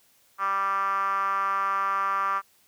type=tone with band-pass filter; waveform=5% pulse; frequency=196 Hz; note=G3; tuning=in tune; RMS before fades=-26 dBFS; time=0.38-2.42 s; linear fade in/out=50 ms; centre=1200 Hz; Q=7; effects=white hiss -62 dBFS RMS until 2.67 s